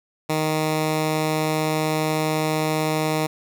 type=tone; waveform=10% pulse; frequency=155.8 Hz; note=D#3; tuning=3 cents sharp; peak=-12 dBFS; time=0.29-3.27 s; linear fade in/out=10 ms; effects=none